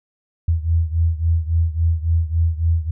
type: beating tone pair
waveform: sine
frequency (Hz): 81.5 / 85.1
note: E2 / F2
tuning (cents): -19 / -44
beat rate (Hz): 3.6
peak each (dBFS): -17 / -20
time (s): 0.48-2.91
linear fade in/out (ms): 5
effects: none